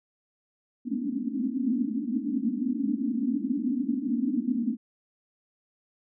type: band-pass noise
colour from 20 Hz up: pink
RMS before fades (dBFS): -28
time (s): 0.85-4.77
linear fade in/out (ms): 50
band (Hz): 220 to 290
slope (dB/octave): 96
effects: none